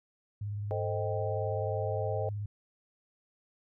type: tone with vibrato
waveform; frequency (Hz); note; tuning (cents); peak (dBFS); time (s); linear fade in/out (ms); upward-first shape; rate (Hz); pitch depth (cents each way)
sine; 103; G#2; -14; -33; 0.41-2.46; 5; sine; 19; 48
type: chord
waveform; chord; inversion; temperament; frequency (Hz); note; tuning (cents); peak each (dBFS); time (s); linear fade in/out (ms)
sine; A half-diminished seventh; none; equal; 440 / 523.3 / 622.3 / 784; A4 / C5 / Eb5 / G5; 0 / 0 / 0 / 0; -37 / -36 / -36 / -39; 0.71-2.29; 0
effects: none